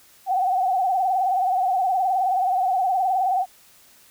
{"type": "tone with vibrato", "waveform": "sine", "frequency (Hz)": 750, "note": "F#5", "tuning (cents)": 23, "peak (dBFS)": -18, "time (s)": [0.26, 3.46], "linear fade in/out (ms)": 50, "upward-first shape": "sine", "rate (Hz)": 19, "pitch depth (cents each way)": 81, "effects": ["white hiss -53 dBFS RMS until 4.1 s"]}